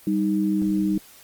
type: tone pair together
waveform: sine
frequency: 196 / 311.1 Hz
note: G3 / D#4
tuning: 0 / 0 cents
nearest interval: minor sixth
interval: 800 cents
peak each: -22 dBFS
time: 0.07-0.98 s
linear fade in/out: 2 ms
effects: white hiss -49 dBFS RMS until 1.23 s + Opus 24 kbps